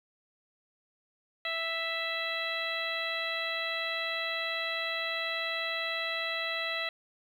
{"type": "harmonic tone", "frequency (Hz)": 659.3, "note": "E5", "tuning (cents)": 0, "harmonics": [1, 2, 3, 4, 5, 6], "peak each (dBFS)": [-39, -40, -35, -38, -40, -38], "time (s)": [1.45, 6.89], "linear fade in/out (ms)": 2, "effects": ["10-bit"]}